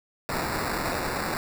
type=noise with sample-and-hold; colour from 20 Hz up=white; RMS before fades=-29 dBFS; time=0.29-1.37 s; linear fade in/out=0 ms; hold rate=3150 Hz; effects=none